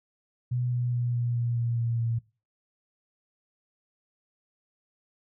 sine tone with pitch steps, 123.47 / 122.33 / 121.21 / 120.09 / 118.99 / 117.89 / 116.81 / 115.74 Hz, B2 / B2 / B2 / B2 / A#2 / A#2 / A#2 / A#2, 0 / -16 / -32 / -48 / +36 / +20 / +4 / -12 cents, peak -25 dBFS, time 0.51-2.19 s, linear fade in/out 10 ms, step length 210 ms, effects noise-tail reverb RT60 0.3 s tail -20 dB re dry

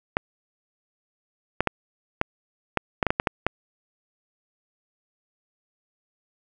clicks, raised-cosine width 0.5 ms, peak -5 dBFS, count 11, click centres 0.169 / 1.606 / 1.673 / 2.214 / 2.773 / 3.028 / 3.067 / 3.105 / 3.199 / 3.272 / 3.466 s, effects none

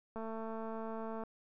click train, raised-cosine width 1 ms, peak -30 dBFS, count 241, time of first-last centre 0.16-1.236 s, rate 223 Hz, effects none

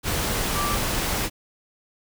sine tone in noise, 1169 Hz, D6, 8 cents flat, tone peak -26 dBFS, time 0.53-0.78 s, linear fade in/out 50 ms, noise pink, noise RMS -25 dBFS, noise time 0.03-1.3 s, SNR -4 dB, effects none

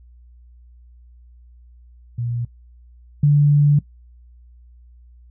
sine tone pair in turn, 119.3 / 145.61 Hz, A#2 / D3, +41 / -14 cents, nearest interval minor third, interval 345 cents, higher second, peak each -21 / -10 dBFS, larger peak second, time 2.18-2.45 / 3.23-3.79 s, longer second, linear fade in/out 5 ms, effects noise-tail reverb RT60 0.1 s tail -19 dB re dry + added 60 Hz sine -44 dBFS peak until 5.3 s

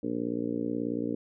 harmonic tone, 58.4 Hz, A#1, 4 cents sharp, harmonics 2 / 3 / 4 / 5 / 6 / 7 / 8 / 9, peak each -44 / -43 / -34 / -32 / -41 / -39 / -37 / -44 dBFS, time 0.03-1.15 s, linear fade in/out 5 ms, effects none

